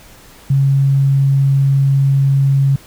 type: tone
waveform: sine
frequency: 137.3 Hz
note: C#3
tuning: 16 cents flat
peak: -9 dBFS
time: 0.5-2.76 s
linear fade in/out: 5 ms
effects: pink hiss -42 dBFS RMS until 2.86 s